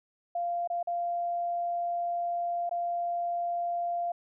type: tone with dropouts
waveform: sine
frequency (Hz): 694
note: F5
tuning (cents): -11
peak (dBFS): -28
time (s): 0.35-4.12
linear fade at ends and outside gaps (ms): 5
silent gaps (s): 0.675-0.7 / 0.829-0.872 / 2.694-2.711
effects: none